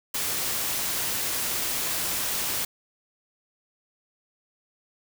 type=noise; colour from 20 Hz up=white; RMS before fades=-28 dBFS; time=0.14-2.65 s; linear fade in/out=5 ms; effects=none